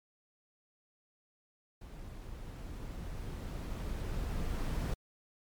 brown noise with level ramp, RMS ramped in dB -47 to -33 dBFS, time 1.81-4.94 s, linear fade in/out 5 ms, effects MP3 96 kbps

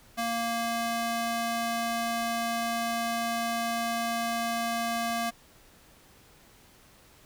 square tone with high-pass filter, 232.2 Hz, A#3, 7 cents flat, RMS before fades -30 dBFS, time 0.17-5.31 s, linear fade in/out 20 ms, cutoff 490 Hz, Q 0.99, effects pink hiss -57 dBFS RMS until 7.25 s

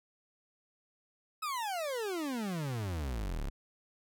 40% pulse exponential sweep, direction down, 1303 to 31.39 Hz, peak -33 dBFS, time 1.42-3.5 s, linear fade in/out 10 ms, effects none

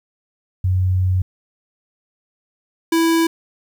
sine / square tone pair in turn, 92.5 / 329.6 Hz, F#2 / E4, 0 / 0 cents, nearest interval octave + minor seventh, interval 2200 cents, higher second, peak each -14 dBFS, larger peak neither, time 0.64-1.22 / 2.92-3.27 s, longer first, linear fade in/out 5 ms, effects 9-bit

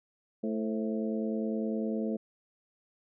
harmonic tone with a mistuned harmonic, 110 Hz, A2, in tune, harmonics 2 / 3 / 4 / 5 / 6, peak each -31 / -38 / -37 / -39 / -44 dBFS, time 0.43-2.17 s, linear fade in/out 10 ms, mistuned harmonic 5, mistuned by -65 cents, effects none

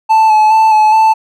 triangle tone with vibrato, 870 Hz, A5, 20 cents flat, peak -3 dBFS, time 0.09-1.14 s, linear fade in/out 20 ms, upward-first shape square, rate 2.4 Hz, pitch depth 21 cents each way, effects none

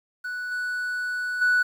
triangle tone with level steps, 1480 Hz, F#6, in tune, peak -27 / -24 / -15 dBFS, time 0.24-1.63 s, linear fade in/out 10 ms, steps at 0.51 / 1.41 s, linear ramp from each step 10 ms, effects tanh soft clip ceiling -12 dBFS + 9-bit

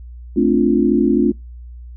sine chord, D minor seventh, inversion second, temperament equal with one note detuned, 218.6 / 261.6 / 293.7 / 349.2 Hz, A3 / C4 / D4 / F4, -11 / 0 / 0 / 0 cents, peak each -17 dBFS, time 0.36-1.32 s, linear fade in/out 10 ms, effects noise-tail reverb RT60 0.2 s tail -26 dB re dry + added 60 Hz sine -32 dBFS peak until 1.96 s

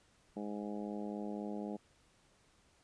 harmonic tone, 103.83 Hz, G#2, in tune, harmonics 2 / 3 / 4 / 5 / 6 / 7 / 8, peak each -41 / -45 / -47 / -49 / -51 / -52 / -53 dBFS, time 0.36-1.77 s, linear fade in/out 10 ms, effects pink hiss -69 dBFS RMS until 2.83 s + resampled to 22050 Hz

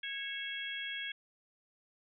harmonic tone with a mistuned harmonic, 550 Hz, C#5, 14 cents flat, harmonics 3 / 4 / 5 / 6, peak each -42 / -43 / -47 / -41 dBFS, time 0.03-1.12 s, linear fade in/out 5 ms, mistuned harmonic 5, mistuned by -42 cents, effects none

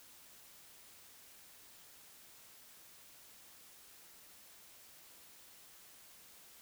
silence, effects white hiss -59 dBFS RMS until 6.61 s

